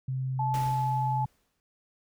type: tone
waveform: sine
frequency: 130.81 Hz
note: C3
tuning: in tune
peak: -28 dBFS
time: 0.08-1.26 s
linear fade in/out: 5 ms
type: tone with pitch glide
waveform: sine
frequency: 867 to 861 Hz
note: A5 to A5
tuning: -26 to -38 cents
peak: -27 dBFS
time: 0.39-1.25 s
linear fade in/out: 5 ms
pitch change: -12 cents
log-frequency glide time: 0.67-0.83 s
type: noise with exponential decay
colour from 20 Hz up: pink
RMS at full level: -39 dBFS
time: 0.54-1.6 s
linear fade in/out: 0 ms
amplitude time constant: 230 ms
effects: none